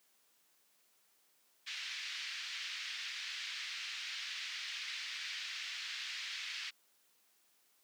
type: band-pass noise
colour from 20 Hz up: pink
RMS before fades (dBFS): -43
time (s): 1.66-6.71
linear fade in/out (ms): 20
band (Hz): 1900 to 5000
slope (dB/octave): 24
effects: white hiss -72 dBFS RMS until 7.83 s + high-pass 200 Hz 12 dB/octave